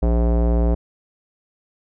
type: tone with low-pass filter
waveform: square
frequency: 58.27 Hz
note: A#1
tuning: in tune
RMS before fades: -17 dBFS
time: 0.02-0.75 s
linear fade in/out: 10 ms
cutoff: 600 Hz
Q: 1.7
effects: none